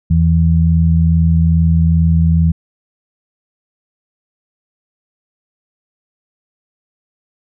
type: tone pair together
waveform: sine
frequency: 82.41 / 164.81 Hz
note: E2 / E3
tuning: 0 / 0 cents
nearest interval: octave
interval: 1200 cents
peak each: -11 dBFS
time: 0.1-2.52 s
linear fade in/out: 10 ms
effects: none